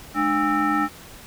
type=tone with frequency modulation; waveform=sine; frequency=809 Hz; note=G#5; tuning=46 cents flat; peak=-18 dBFS; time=0.14-0.89 s; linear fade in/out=50 ms; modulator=510 Hz; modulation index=1.7; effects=pink hiss -43 dBFS RMS until 1.26 s